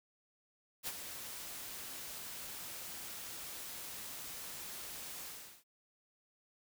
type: noise with ADSR envelope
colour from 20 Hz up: white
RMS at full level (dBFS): -38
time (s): 0.83-5.64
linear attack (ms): 47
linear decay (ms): 36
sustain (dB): -8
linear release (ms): 390
effects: none